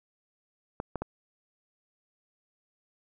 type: clicks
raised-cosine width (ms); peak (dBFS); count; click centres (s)
1; -18; 3; 0.801 / 0.957 / 1.02
effects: none